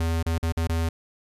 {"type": "tone with dropouts", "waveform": "square", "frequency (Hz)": 82.41, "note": "E2", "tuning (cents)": 0, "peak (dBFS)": -23, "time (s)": [0, 0.89], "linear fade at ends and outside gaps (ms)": 5, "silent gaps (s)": [[0.228, 0.262], [0.382, 0.428], [0.523, 0.57], [0.673, 0.693]], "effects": ["resampled to 32000 Hz"]}